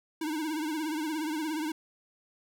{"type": "tone with vibrato", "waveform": "square", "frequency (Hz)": 311.1, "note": "D#4", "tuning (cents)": 0, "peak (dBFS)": -31, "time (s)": [0.21, 1.72], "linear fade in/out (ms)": 5, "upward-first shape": "triangle", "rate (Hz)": 17, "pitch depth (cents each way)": 100, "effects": []}